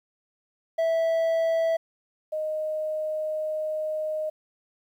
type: tone pair in turn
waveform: triangle / sine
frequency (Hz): 656 / 619.6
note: E5 / D#5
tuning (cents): -9 / -7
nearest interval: minor second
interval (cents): 98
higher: first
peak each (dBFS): -19 / -26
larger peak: first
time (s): 0.78-1.77 / 2.32-4.3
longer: second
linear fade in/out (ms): 10
effects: 10-bit